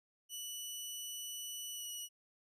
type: tone with pitch glide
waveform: 15% pulse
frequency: 2960 to 2928 Hz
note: F#7 to F#7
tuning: 0 to -19 cents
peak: -35 dBFS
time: 0.29-2.09 s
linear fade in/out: 50 ms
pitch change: -19 cents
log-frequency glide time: 1.73-1.86 s
effects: none